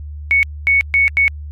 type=tone bursts at uneven times; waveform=sine; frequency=2219 Hz; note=C#7; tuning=1 cent sharp; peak=-9 dBFS; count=4; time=0.31-0.43 / 0.67-0.81 / 0.94-1.08 / 1.17-1.28 s; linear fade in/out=0 ms; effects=added 74 Hz sine -26 dBFS peak until 1.51 s + MP3 64 kbps